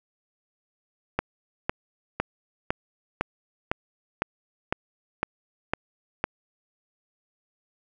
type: click train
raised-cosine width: 0.5 ms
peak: -8 dBFS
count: 11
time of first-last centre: 1.19-6.241 s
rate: 1.98 Hz
effects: none